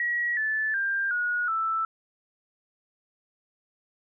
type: tone with pitch steps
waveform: sine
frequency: 1914 / 1745 / 1591 / 1450.5 / 1322.5 Hz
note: A#6 / A6 / G6 / F#6 / E6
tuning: +45 / -15 / +25 / -35 / +5 cents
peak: -24 dBFS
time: 0-1.85 s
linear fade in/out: 2 ms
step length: 370 ms
effects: none